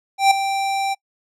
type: tone with ADSR envelope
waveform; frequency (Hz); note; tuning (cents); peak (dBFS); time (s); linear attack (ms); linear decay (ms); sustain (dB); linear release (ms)
square; 784; G5; 0; -9; 0.18-0.95; 130; 6; -11; 23
effects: noise-tail reverb RT60 0.1 s tail -26 dB re dry + low-pass 9000 Hz 12 dB/octave